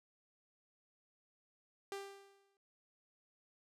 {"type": "tone with exponential decay", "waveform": "sawtooth", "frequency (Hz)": 395.6, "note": "G4", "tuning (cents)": 16, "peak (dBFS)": -36, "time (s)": [1.92, 2.57], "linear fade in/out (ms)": 1, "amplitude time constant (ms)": 140, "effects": ["low-pass 11000 Hz 12 dB/octave"]}